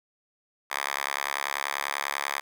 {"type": "tone with high-pass filter", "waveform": "5% pulse", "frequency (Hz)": 70.2, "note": "C#2", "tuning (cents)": 22, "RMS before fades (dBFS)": -31, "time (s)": [0.7, 2.41], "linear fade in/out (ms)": 20, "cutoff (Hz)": 1300, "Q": 2.9, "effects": []}